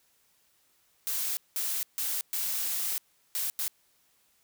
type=noise bursts at uneven times; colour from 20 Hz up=blue; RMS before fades=-31 dBFS; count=6; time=1.07-1.37 / 1.56-1.83 / 1.98-2.21 / 2.33-2.98 / 3.35-3.5 / 3.59-3.68 s; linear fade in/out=0 ms; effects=white hiss -68 dBFS RMS until 4.43 s